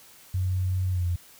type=tone with pitch glide; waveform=sine; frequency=92.5 to 87.61 Hz; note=F#2 to F2; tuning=0 to +6 cents; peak=-23 dBFS; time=0.34-1.16 s; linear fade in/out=5 ms; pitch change=-94 cents; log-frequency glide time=0.91-1.05 s; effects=white hiss -52 dBFS RMS until 1.39 s